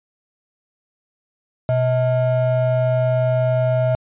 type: ring-modulated tone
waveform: triangle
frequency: 381.4 Hz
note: G4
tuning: 47 cents flat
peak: -10 dBFS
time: 1.69-3.95 s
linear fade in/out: 0 ms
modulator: 257 Hz
effects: resampled to 8000 Hz